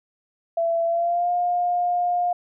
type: tone with pitch glide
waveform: sine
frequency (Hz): 670 to 708.6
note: E5 to F5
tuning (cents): +28 to +25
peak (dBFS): -19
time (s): 0.57-2.33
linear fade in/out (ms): 5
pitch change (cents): +97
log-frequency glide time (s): 0.85-1.31
effects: none